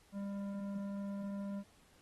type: tone with tanh clipping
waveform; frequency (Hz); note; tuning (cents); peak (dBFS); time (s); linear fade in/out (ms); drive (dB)
sine; 199.4; G3; +30; -40; 0.12-1.64; 50; 11
effects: pink hiss -67 dBFS RMS until 2.01 s + AAC 32 kbps